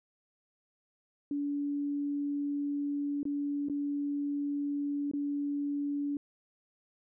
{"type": "tone with dropouts", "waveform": "sine", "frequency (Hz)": 286.8, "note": "D4", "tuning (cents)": -41, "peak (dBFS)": -30, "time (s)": [1.31, 6.17], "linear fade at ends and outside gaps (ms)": 2, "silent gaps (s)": [[3.231, 3.253], [3.686, 3.697], [5.114, 5.135]], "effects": []}